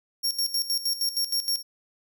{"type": "tone with tremolo", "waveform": "sawtooth", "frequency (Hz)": 5530, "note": "F8", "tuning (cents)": -18, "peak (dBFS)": -20, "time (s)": [0.23, 1.63], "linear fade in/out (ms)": 20, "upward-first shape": "square", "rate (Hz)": 6.4, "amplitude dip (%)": 75, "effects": []}